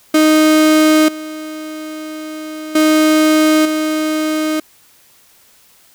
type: tone with level steps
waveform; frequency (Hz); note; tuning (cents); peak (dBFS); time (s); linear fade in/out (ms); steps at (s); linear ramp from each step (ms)
35% pulse; 310.5; D#4; -3; -6 / -23 / -7 / -13; 0.14-4.6; 5; 1.08 / 2.75 / 3.65; 5
effects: white hiss -49 dBFS RMS until 5.94 s